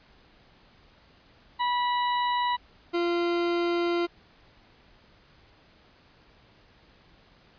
40% pulse tone pair in turn, 977 / 345.4 Hz, B5 / F4, -19 / -19 cents, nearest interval octave + tritone, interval 1800 cents, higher first, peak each -23 dBFS, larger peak neither, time 1.59-2.57 / 2.93-4.07 s, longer second, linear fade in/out 20 ms, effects pink hiss -58 dBFS RMS until 7.58 s + resampled to 11025 Hz

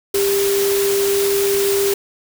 sine tone in noise, 397.7 Hz, G4, 25 cents sharp, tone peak -15 dBFS, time 0.14-1.94 s, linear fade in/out 5 ms, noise white, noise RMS -23 dBFS, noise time 0.14-1.94 s, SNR +5 dB, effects none

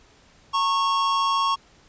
square tone pair together, 914 / 1100 Hz, A#5 / C#6, -34 / -14 cents, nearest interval minor third, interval 320 cents, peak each -28 / -21 dBFS, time 0.53-1.56 s, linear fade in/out 20 ms, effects pink hiss -55 dBFS RMS until 1.88 s + resampled to 16000 Hz

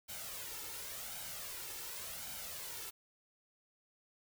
white noise with flanger, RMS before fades -45 dBFS, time 0.08-2.91 s, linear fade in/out 20 ms, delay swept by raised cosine 1.3 to 2.27 ms, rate 0.9 Hz, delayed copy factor +0.6, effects none

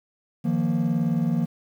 triangle chord, Eb suspended second, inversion none, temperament equal, 155.56 / 174.61 / 233.1 Hz, Eb3 / F3 / Bb3, 0 / 0 / 0 cents, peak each -23 / -22 / -22 dBFS, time 0.44-1.46 s, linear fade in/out 20 ms, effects tanh soft clip ceiling -13 dBFS + 9-bit

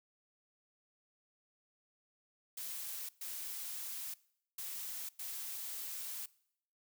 blue noise bursts at uneven times, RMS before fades -43 dBFS, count 4, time 2.57-3.09 / 3.21-4.14 / 4.58-5.09 / 5.19-6.26 s, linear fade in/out 5 ms, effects noise-tail reverb RT60 0.7 s tail -22 dB re dry

